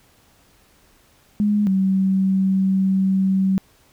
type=tone pair in turn; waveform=sine; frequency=207.7 / 191.18 Hz; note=G#3 / G3; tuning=0 / -43 cents; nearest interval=minor second; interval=143 cents; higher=first; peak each=-15 dBFS; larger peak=neither; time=1.4-1.67 / 1.67-3.58 s; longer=second; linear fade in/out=0 ms; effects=pink hiss -56 dBFS RMS until 3.92 s